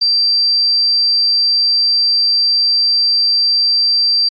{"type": "tone", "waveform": "sine", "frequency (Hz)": 4699, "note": "D8", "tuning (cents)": 0, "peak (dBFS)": -10, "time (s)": [0.01, 4.29], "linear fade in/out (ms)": 10, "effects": ["AAC 64 kbps"]}